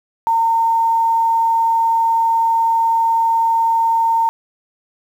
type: tone with quantisation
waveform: sine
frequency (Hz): 912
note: A#5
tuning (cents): -38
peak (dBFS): -12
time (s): 0.27-4.29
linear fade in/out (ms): 0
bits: 7
effects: none